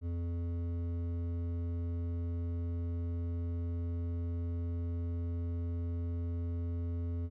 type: tone with hard clipping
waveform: sine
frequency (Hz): 85.5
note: F2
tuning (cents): -36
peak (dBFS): -35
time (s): 0.01-7.3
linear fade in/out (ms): 50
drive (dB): 10
effects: none